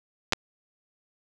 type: clicks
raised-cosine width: 0.2 ms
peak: -5 dBFS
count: 2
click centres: 0.324 / 0.333 s
effects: none